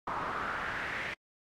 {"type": "noise with band-pass filter sweep", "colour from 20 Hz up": "brown", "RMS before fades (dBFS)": -36, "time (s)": [0.07, 1.14], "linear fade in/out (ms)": 5, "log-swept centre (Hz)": [1100, 2100], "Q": 3.5, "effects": ["AAC 64 kbps"]}